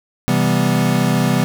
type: chord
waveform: square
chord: C major seventh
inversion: none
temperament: equal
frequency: 130.81 / 164.81 / 196 / 246.9 Hz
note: C3 / E3 / G3 / B3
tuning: 0 / 0 / 0 / 0 cents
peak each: -20 dBFS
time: 0.28-1.44 s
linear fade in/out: 0 ms
effects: none